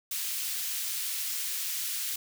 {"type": "high-pass noise", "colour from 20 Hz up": "white", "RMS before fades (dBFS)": -33, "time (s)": [0.11, 2.16], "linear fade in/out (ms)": 5, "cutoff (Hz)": 2300, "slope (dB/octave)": 12, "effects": []}